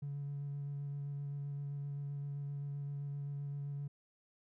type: tone with vibrato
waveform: triangle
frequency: 142.1 Hz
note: C#3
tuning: 43 cents sharp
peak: -35 dBFS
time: 0.02-3.88 s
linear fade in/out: 10 ms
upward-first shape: square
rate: 7.7 Hz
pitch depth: 10 cents each way
effects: tanh soft clip ceiling -35 dBFS